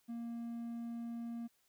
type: tone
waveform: triangle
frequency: 233.6 Hz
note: A#3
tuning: 4 cents sharp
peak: -38 dBFS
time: 0.08-1.48 s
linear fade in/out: 20 ms
effects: white hiss -75 dBFS RMS until 1.68 s